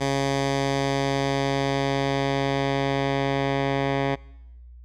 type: tone with low-pass filter sweep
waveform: 10% pulse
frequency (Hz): 137.7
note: C#3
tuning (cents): -11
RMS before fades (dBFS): -24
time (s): 0-4.16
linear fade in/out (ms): 20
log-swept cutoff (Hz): 6600 to 2700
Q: 1
effects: noise-tail reverb RT60 1.0 s tail -24 dB re dry + added 60 Hz sine -42 dBFS peak until 4.84 s